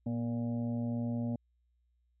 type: harmonic tone with a mistuned harmonic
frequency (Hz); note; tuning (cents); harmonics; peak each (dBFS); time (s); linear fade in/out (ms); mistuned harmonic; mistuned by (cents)
116.54; A#2; 0; 1 / 2 / 4 / 5 / 6 / 7; -36 / -33 / -51 / -45 / -53 / -56; 0.06-1.36; 5; 2; +39
effects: added 60 Hz sine -70 dBFS peak until 2.2 s